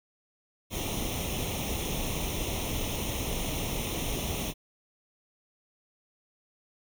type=noise with comb filter; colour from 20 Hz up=pink; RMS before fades=-32 dBFS; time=0.7-4.54 s; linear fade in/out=50 ms; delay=0.32 ms; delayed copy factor=+0.8; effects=none